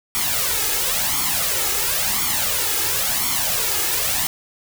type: noise with flanger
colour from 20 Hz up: white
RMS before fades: -21 dBFS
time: 0.15-4.27 s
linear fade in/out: 0 ms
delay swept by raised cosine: 0.9 to 2.4 ms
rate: 0.96 Hz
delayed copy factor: +0.7
effects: none